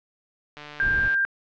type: click train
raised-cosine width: 0.2 ms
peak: -21 dBFS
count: 86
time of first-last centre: 0.57-1.144 s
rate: 148 Hz
type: tone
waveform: sine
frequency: 1590 Hz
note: G6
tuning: 24 cents sharp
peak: -19 dBFS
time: 0.8-1.25 s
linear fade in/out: 0 ms
type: noise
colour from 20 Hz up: brown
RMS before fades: -32 dBFS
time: 0.82-1.08 s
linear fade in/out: 5 ms
effects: low-pass 3000 Hz 12 dB/octave